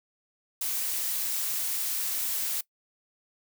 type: noise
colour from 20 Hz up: blue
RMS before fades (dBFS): -30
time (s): 0.61-2.61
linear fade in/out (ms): 5
effects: noise-tail reverb RT60 0.1 s tail -21 dB re dry